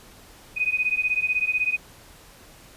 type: beating tone pair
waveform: sine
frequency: 2489 / 2505 Hz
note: D#7 / D#7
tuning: 0 / +11 cents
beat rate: 16 Hz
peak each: -24 dBFS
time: 0.56-1.77 s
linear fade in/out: 20 ms
effects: pink hiss -49 dBFS RMS until 2.76 s + resampled to 32000 Hz